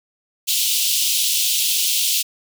pink high-pass noise, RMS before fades -19 dBFS, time 0.47-2.23 s, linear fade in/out 20 ms, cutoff 2800 Hz, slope 48 dB/octave, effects none

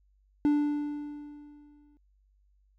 triangle tone with exponential decay, 293.7 Hz, D4, in tune, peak -18 dBFS, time 0.45-1.97 s, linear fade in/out 0 ms, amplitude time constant 330 ms, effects added 49 Hz sine -63 dBFS peak until 2.78 s

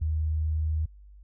sine tone, 78.1 Hz, D#2, 7 cents sharp, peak -24 dBFS, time 0.01-0.86 s, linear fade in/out 10 ms, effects added 50 Hz sine -47 dBFS peak until 1.23 s

